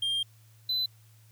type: tone pair in turn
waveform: triangle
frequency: 3201 / 4020 Hz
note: G7 / B7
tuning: +36 / +30 cents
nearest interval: major third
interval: 394 cents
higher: second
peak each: -25 dBFS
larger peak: neither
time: 0.02-0.23 / 0.69-0.86 s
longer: first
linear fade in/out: 5 ms
effects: added 110 Hz sine -55 dBFS peak until 1.31 s + white hiss -64 dBFS RMS until 1.31 s